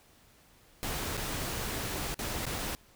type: noise with dropouts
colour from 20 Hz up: pink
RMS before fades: -35 dBFS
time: 0.83-2.75 s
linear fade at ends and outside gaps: 0 ms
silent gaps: 1.17-1.176 / 2.143-2.191 / 2.454-2.466 / 2.584-2.587 s
effects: pink hiss -61 dBFS RMS until 2.95 s